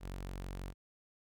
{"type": "tone", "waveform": "sawtooth", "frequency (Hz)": 46.25, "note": "F#1", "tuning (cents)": 0, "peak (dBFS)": -37, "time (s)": [0, 0.74], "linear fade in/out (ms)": 50, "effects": []}